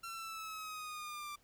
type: exponential sweep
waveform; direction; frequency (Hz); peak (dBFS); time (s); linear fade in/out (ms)
sawtooth; down; 1362 to 1175; -39; 0.03-1.36; 10
effects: pink hiss -70 dBFS RMS until 1.43 s